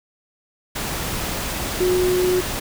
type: tone in noise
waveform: sine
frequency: 364.1 Hz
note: F#4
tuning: 28 cents flat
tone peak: -16 dBFS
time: 1.8-2.41 s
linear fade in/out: 10 ms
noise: pink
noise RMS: -26 dBFS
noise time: 0.75-2.6 s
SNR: +7 dB
effects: none